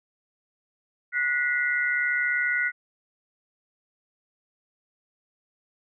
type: tone cluster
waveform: sine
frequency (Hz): 1462 / 1943 / 2083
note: F#6 / B6 / C7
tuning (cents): -21 / -29 / -8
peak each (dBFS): -25 / -27 / -29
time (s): 1.12-2.72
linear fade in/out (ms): 50
effects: none